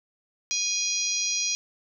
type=harmonic tone with a mistuned harmonic; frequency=822 Hz; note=G#5; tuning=18 cents flat; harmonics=3 / 4 / 5 / 6 / 7 / 8; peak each=-33 / -36 / -33 / -33 / -27 / -34 dBFS; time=0.51-1.55 s; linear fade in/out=0 ms; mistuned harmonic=8; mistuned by=-16 cents; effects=none